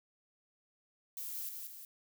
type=noise with echo; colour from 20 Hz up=violet; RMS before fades=-42 dBFS; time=1.17-1.49 s; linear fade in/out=2 ms; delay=180 ms; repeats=2; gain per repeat=-4 dB; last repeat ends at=1.85 s; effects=none